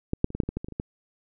clicks, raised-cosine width 3 ms, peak -12 / -6 / -26 / -19 / -7 / -26 / -16 / -16 / -21 / -24 / -26 / -15 dBFS, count 12, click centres 0.134 / 0.244 / 0.304 / 0.35 / 0.402 / 0.435 / 0.49 / 0.57 / 0.645 / 0.685 / 0.723 / 0.799 s, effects none

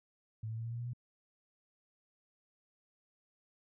sine tone with pitch steps, 110 / 111.92 / 113.88 / 115.87 / 117.9 / 119.96 / 122.05 Hz, A2 / A2 / A#2 / A#2 / A#2 / B2 / B2, 0 / +30 / -40 / -10 / +20 / -50 / -20 cents, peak -37 dBFS, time 0.43-0.934 s, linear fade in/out 5 ms, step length 72 ms, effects none

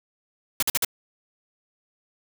white noise bursts, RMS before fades -22 dBFS, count 4, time 0.6-0.848 s, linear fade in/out 2 ms, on 26 ms, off 48 ms, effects none

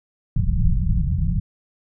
pink low-pass noise, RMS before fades -19 dBFS, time 0.36-1.4 s, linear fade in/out 5 ms, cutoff 190 Hz, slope 96 dB/octave, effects none

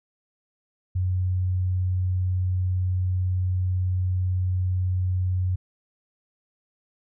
sine tone, 91.8 Hz, F#2, 13 cents flat, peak -21 dBFS, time 0.95-5.56 s, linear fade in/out 10 ms, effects none

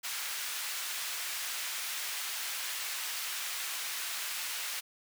pink high-pass noise, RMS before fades -37 dBFS, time 0.03-4.81 s, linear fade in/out 20 ms, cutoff 1700 Hz, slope 12 dB/octave, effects none

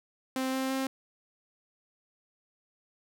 sawtooth tone with pitch steps, 261.6 / 263.7 / 265.9 Hz, C4 / C4 / C4, 0 / +14 / +28 cents, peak -25 dBFS, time 0.36-0.87 s, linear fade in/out 2 ms, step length 170 ms, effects none

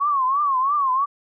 sine tone with vibrato, 1100 Hz, C#6, 14 cents flat, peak -17 dBFS, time 0-1.06 s, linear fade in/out 20 ms, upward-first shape triangle, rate 3 Hz, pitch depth 160 cents each way, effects none

